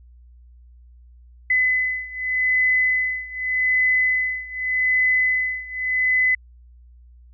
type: beating tone pair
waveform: sine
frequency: 2016 / 2016.84 Hz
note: B6 / B6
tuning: +35 / +36 cents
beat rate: 0.84 Hz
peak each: -20 / -22 dBFS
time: 1.5-6.35 s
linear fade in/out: 5 ms
effects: added 60 Hz sine -45 dBFS peak until 7.33 s